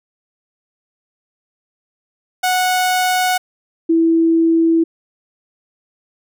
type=tone pair in turn; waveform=sawtooth / sine; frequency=736 / 329 Hz; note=F#5 / E4; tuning=-9 / -3 cents; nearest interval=octave + major second; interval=1394 cents; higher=first; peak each=-10 dBFS; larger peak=neither; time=2.43-3.38 / 3.89-4.84 s; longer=neither; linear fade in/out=10 ms; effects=none